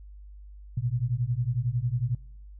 sine beating tone pair, 116.4 / 127.4 Hz, A#2 / C3, -2 / -46 cents, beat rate 11 Hz, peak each -28 / -28 dBFS, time 0.77-2.15 s, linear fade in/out 5 ms, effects noise-tail reverb RT60 0.7 s tail -24 dB re dry + added 50 Hz sine -43 dBFS peak until 2.59 s

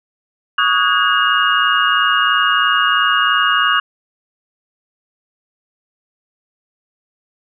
sine tone cluster, 1128 / 1251 / 1462 / 1641 / 2846 Hz, C#6 / D#6 / F#6 / G#6 / F7, +30 / +9 / -21 / -21 / +32 cents, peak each -18 dBFS, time 0.58-3.8 s, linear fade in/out 5 ms, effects none

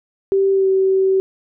sine tone with pitch glide, 389.6 to 382.5 Hz, G4 to G4, -11 to -42 cents, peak -12 dBFS, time 0.32-1.2 s, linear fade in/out 0 ms, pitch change -31 cents, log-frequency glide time 0.52-0.68 s, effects none

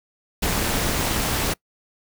pink noise with amplitude modulation, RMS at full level -20 dBFS, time 0.42-1.54 s, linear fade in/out 10 ms, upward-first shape sine, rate 239 Hz, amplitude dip 65%, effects noise-tail reverb RT60 0.1 s tail -24 dB re dry

